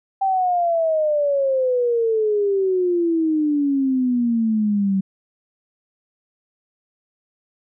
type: exponential sweep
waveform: sine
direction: down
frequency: 784 to 190 Hz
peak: -16 dBFS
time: 0.21-5.01 s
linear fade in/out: 10 ms
effects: none